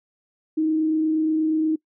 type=tone with frequency modulation; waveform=sine; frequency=314.3 Hz; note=D#4; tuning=18 cents sharp; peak=-18 dBFS; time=0.57-1.76 s; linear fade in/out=10 ms; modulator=28.4 Hz; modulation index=0.21; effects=noise-tail reverb RT60 0.1 s tail -22 dB re dry